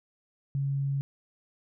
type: tone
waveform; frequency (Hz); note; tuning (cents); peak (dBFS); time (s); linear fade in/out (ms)
sine; 138.59; C#3; 0; -26; 0.55-1.01; 0
effects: none